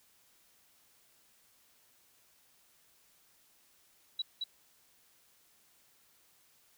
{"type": "tone with echo", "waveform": "sine", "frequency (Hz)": 3915, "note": "B7", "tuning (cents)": -16, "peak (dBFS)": -31, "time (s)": [4.19, 4.22], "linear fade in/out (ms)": 5, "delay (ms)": 220, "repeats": 1, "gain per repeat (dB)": -2, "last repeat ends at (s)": 4.44, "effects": ["white hiss -67 dBFS RMS until 6.77 s"]}